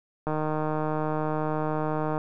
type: click train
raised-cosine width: 1 ms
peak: -15 dBFS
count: 295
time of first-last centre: 0.27-2.179 s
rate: 154 Hz
effects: none